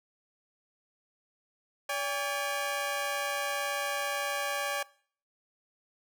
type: tone pair together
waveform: 15% pulse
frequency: 571.3 / 808 Hz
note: D5 / G#5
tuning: -48 / -48 cents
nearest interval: tritone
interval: 600 cents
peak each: -26 / -28 dBFS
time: 1.89-4.83 s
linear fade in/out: 5 ms
effects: noise-tail reverb RT60 0.5 s tail -22 dB re dry